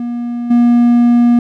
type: tone with level steps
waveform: triangle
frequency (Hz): 239.1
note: A#3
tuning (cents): +44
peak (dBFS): -15 / -4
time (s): 0-1.39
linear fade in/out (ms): 2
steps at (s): 0.5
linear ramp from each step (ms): 10
effects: none